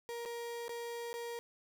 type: tone with dropouts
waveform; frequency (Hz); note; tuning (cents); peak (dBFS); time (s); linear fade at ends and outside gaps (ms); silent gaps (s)
35% pulse; 470.7; A#4; +17; -38; 0.09-1.39; 0; 0.252-0.258 / 0.681-0.693 / 1.13-1.14
effects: none